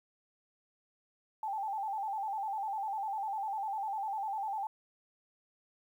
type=tone with vibrato; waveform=sine; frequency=830.6 Hz; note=G#5; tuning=in tune; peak=-33 dBFS; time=1.43-4.67 s; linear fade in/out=2 ms; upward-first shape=square; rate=10 Hz; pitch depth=86 cents each way; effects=11-bit